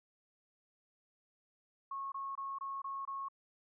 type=tone bursts; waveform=sine; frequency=1094 Hz; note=C#6; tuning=23 cents flat; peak=-38 dBFS; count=6; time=1.91-3.285 s; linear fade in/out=5 ms; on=210 ms; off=23 ms; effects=none